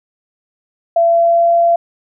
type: tone with pitch glide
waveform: sine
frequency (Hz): 675 to 682.1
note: E5 to F5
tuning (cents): +41 to -41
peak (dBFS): -8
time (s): 0.96-1.76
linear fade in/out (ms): 5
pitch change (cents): +18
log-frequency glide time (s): 1.07-1.51
effects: none